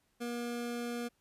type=tone; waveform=25% pulse; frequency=238.8 Hz; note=A#3; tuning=42 cents sharp; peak=-32 dBFS; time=0.2-1.09 s; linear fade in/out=20 ms; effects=pink hiss -75 dBFS RMS until 1.2 s + resampled to 32000 Hz